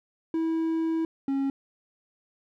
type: tone pair in turn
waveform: triangle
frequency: 325.1 / 273.4 Hz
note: E4 / C#4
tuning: -24 / -24 cents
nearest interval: minor third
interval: 300 cents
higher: first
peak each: -22 dBFS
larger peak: neither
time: 0.34-1.05 / 1.28-1.5 s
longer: first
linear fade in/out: 2 ms
effects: none